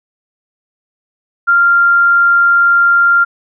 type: tone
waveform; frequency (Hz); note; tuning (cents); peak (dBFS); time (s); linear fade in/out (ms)
sine; 1391; F6; -7; -6; 1.47-3.25; 20
effects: none